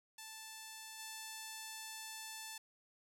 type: tone with level steps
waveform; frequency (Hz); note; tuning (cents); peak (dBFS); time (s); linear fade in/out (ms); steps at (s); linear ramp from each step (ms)
5% pulse; 880; A5; 0; -37 / -34; 0.18-2.58; 5; 0.98; 20
effects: none